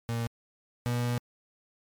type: tone pair in turn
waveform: 35% pulse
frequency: 116.54 / 121.03 Hz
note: A#2 / B2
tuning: 0 / -35 cents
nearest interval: minor second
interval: 65 cents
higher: second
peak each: -27 / -25 dBFS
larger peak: second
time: 0.09-0.27 / 0.86-1.18 s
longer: second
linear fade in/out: 0 ms
effects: MP3 96 kbps